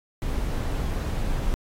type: noise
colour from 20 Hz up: brown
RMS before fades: -26 dBFS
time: 0.22-1.54 s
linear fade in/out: 0 ms
effects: AAC 48 kbps